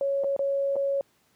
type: tone with dropouts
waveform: sine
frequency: 554.4 Hz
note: C#5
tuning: in tune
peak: -23 dBFS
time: 0.01-1.01 s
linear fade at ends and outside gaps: 1 ms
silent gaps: 0.237-0.243 / 0.364-0.392 / 0.757-0.764 s
effects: pink hiss -66 dBFS RMS until 1.35 s + high-pass 100 Hz 12 dB/octave